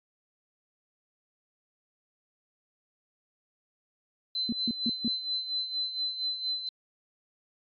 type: tone with tremolo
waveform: sine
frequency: 4052 Hz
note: B7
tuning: 44 cents sharp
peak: -27 dBFS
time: 4.35-6.69 s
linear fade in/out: 2 ms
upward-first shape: sine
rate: 4.3 Hz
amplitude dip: 65%
type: tone bursts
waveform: sine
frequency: 234.4 Hz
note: A#3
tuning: 10 cents sharp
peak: -26 dBFS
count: 4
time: 4.49-5.08 s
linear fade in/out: 2 ms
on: 35 ms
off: 150 ms
effects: AAC 64 kbps